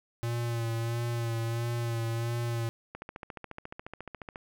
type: tone with vibrato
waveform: square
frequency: 116.6 Hz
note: A#2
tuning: 1 cent sharp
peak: -30 dBFS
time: 0.23-2.69 s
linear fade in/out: 0 ms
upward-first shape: sine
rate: 1.5 Hz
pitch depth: 31 cents each way
type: click train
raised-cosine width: 0.5 ms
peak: -25 dBFS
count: 21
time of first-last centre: 2.95-4.358 s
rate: 14.2 Hz
effects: none